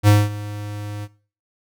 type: tone with ADSR envelope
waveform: square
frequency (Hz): 103.83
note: G#2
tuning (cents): 0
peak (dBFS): -9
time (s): 0.03-1.08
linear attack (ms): 48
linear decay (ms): 210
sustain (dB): -20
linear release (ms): 45
effects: noise-tail reverb RT60 0.4 s tail -19 dB re dry